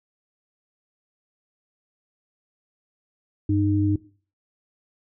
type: tone pair together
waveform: sine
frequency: 98 / 306.3 Hz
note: G2 / D#4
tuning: 0 / -27 cents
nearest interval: octave + minor sixth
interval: 1973 cents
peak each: -21 dBFS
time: 3.49-3.96 s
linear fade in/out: 5 ms
effects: noise-tail reverb RT60 0.4 s tail -18 dB re dry